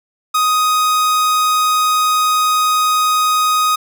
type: tone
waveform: 45% pulse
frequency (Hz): 1250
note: D#6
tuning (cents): +8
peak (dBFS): -12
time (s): 0.34-3.76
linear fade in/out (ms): 10
effects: none